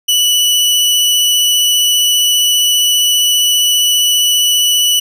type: tone with vibrato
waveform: sawtooth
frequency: 2960 Hz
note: F#7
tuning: in tune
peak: -6 dBFS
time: 0.08-5 s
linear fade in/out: 10 ms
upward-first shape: sine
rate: 15 Hz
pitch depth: 10 cents each way
effects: none